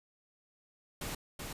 pink noise with echo, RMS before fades -39 dBFS, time 1.01-1.15 s, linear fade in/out 5 ms, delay 380 ms, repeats 1, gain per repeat -3 dB, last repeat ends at 1.53 s, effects resampled to 32000 Hz

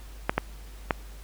clicks, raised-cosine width 0.5 ms, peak -7 dBFS, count 3, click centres 0.295 / 0.38 / 0.908 s, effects added 50 Hz sine -41 dBFS peak until 1.23 s + pink hiss -52 dBFS RMS until 1.23 s

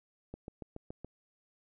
click train, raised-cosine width 2 ms, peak -29 dBFS, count 6, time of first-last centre 0.34-1.046 s, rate 7.08 Hz, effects none

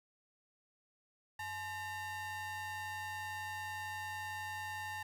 square ring-modulated tone, 474.5 Hz, A#4, 31 cents sharp, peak -38 dBFS, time 1.39-5.03 s, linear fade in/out 5 ms, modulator 1330 Hz, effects none

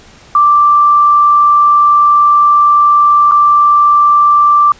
sine tone with dropouts, 1174.7 Hz, D6, in tune, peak -4 dBFS, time 0.35-4.72 s, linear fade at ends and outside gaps 2 ms, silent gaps 3.313-3.319 s, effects pink hiss -40 dBFS RMS until 4.79 s + resampled to 16000 Hz

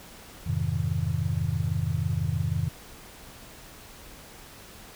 sine chord, F minor seventh, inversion none, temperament just, 87.31 / 104.77 / 130.96 / 157.15 Hz, F2 / Ab2 / C3 / Eb3, 0 / +16 / +2 / +18 cents, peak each -30 dBFS, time 0.46-2.69 s, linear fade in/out 10 ms, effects pink hiss -47 dBFS RMS until 4.95 s

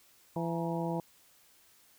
harmonic tone with a mistuned harmonic, 167.8 Hz, E3, 31 cents sharp, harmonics 1 / 2 / 3 / 4 / 5 / 6, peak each -34 / -37 / -39 / -40 / -41 / -42 dBFS, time 0.36-1 s, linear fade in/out 2 ms, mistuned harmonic 6, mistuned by -100 cents, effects white hiss -63 dBFS RMS until 1.98 s

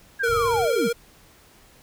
sine linear sweep, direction down, 1651 to 149.6 Hz, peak -22 dBFS, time 0.19-0.89 s, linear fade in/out 20 ms
square tone with vibrato, 466.2 Hz, A#4, in tune, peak -22 dBFS, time 0.23-0.93 s, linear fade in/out 10 ms, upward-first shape square, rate 18 Hz, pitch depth 23 cents each way
white low-pass noise, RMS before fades -36 dBFS, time 0.28-0.66 s, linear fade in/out 10 ms, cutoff 140 Hz, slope 96 dB/octave
effects pink hiss -53 dBFS RMS until 1.82 s

